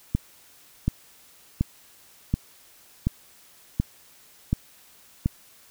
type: click train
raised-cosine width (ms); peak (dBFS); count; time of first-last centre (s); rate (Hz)
5; -9; 8; 0.15-5.259; 1.37
effects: white hiss -54 dBFS RMS until 5.7 s